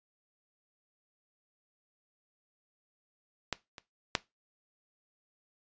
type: clicks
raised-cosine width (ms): 0.2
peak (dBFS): -13 / -27 / -8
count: 3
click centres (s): 3.527 / 3.782 / 4.152
effects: noise-tail reverb RT60 0.2 s tail -18 dB re dry + resampled to 16000 Hz